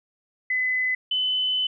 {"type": "tone pair in turn", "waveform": "sine", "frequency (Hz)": [2017, 3022], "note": ["B6", "F#7"], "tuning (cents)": [36, 36], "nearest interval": "perfect fifth", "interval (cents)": 700, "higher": "second", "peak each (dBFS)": -21, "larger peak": "neither", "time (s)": [[0.5, 0.95], [1.11, 1.67]], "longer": "second", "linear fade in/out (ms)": 5, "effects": []}